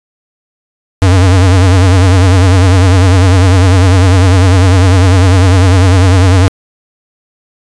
square tone with vibrato, 92.5 Hz, F#2, in tune, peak -4 dBFS, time 1.02-6.48 s, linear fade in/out 0 ms, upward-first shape triangle, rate 10 Hz, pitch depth 120 cents each way, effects resampled to 22050 Hz

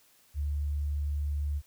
sine tone, 72.8 Hz, D2, 15 cents flat, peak -28 dBFS, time 0.34-1.62 s, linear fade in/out 50 ms, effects white hiss -63 dBFS RMS until 1.66 s

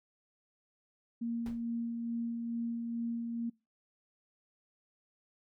sine tone with tremolo, 233.1 Hz, A#3, in tune, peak -32 dBFS, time 1.21-3.5 s, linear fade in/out 10 ms, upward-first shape sine, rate 2.3 Hz, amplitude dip 30%
brown noise with exponential decay, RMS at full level -36 dBFS, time 1.46-1.64 s, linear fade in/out 1 ms, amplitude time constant 38 ms
effects noise-tail reverb RT60 0.3 s tail -26 dB re dry

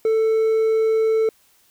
triangle tone with hard clipping, 442.8 Hz, A4, 11 cents sharp, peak -16 dBFS, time 0.05-1.29 s, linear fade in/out 2 ms, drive 5 dB, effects white hiss -58 dBFS RMS until 1.7 s

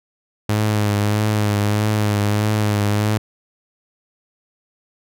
sawtooth tone with vibrato, 104.9 Hz, G#2, 18 cents sharp, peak -12 dBFS, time 0.49-3.18 s, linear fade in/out 5 ms, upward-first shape triangle, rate 1.6 Hz, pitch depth 43 cents each way, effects none

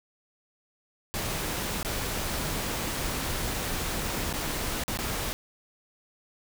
pink noise with dropouts, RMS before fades -31 dBFS, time 1.14-5.33 s, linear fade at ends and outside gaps 0 ms, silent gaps 1.829-1.848 / 4.328-4.337 / 4.837-4.88 / 4.973-4.989 s, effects none

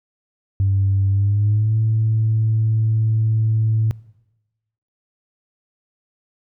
sine tone with pitch glide, 97.8 to 110.41 Hz, G2 to A2, -4 to +6 cents, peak -13 dBFS, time 0.6-3.91 s, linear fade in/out 0 ms, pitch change +210 cents, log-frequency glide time 1.09-1.77 s, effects noise-tail reverb RT60 1.0 s tail -22 dB re dry + tanh soft clip ceiling -10 dBFS

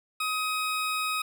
20% pulse tone, 1260 Hz, D#6, 21 cents sharp, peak -22 dBFS, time 0.2-1.22 s, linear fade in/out 5 ms, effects none

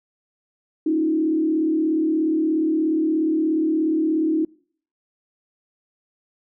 sine tone with frequency modulation, 316.5 Hz, D#4, 30 cents sharp, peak -17 dBFS, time 0.86-4.45 s, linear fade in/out 5 ms, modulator 36.9 Hz, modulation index 0.69, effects noise-tail reverb RT60 0.5 s tail -22 dB re dry

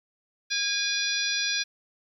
harmonic tone with a mistuned harmonic, 817 Hz, G#5, 29 cents flat, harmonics 2 / 3 / 4 / 5 / 6 / 7, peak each -32 / -32 / -32 / -32 / -32 / -32 dBFS, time 0.5-1.64 s, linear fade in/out 20 ms, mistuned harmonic 4, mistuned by +89 cents, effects 10-bit

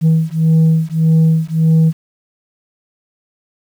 sine beating tone pair, 160 / 161.7 Hz, D#3 / E3, +49 / -33 cents, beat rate 1.7 Hz, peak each -10 dBFS, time 0.01-1.93 s, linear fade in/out 50 ms, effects tanh soft clip ceiling -6 dBFS + 7-bit

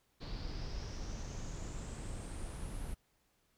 brown noise with low-pass filter sweep, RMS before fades -42 dBFS, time 0.2-2.95 s, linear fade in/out 20 ms, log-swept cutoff 4400 to 11000 Hz, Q 6.5, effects pink hiss -75 dBFS RMS until 3.57 s

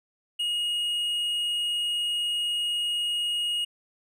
triangle tone with tanh clipping, 2876 Hz, F#7, 50 cents flat, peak -26 dBFS, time 0.39-3.65 s, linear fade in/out 10 ms, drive 9 dB, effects none

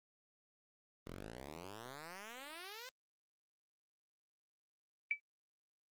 5% pulse exponential sweep, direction up, 40.84 to 526 Hz, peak -36 dBFS, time 1.07-2.89 s, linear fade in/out 0 ms
sine tone with exponential decay, 2306 Hz, D7, 32 cents flat, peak -28 dBFS, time 5.11-5.2 s, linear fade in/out 1 ms, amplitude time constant 18 ms
effects Opus 24 kbps

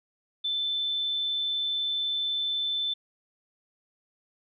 sine tone, 3528 Hz, A7, 4 cents sharp, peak -26 dBFS, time 0.44-2.94 s, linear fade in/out 10 ms, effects none

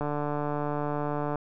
click train, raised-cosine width 1 ms, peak -17 dBFS, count 199, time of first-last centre 0.01-1.357 s, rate 147 Hz, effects none

